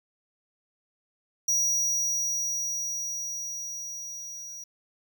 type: tone with level ramp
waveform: square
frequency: 5780 Hz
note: F#8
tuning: 41 cents flat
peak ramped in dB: -22 to -39 dBFS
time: 1.48-4.64 s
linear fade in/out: 5 ms
effects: 10-bit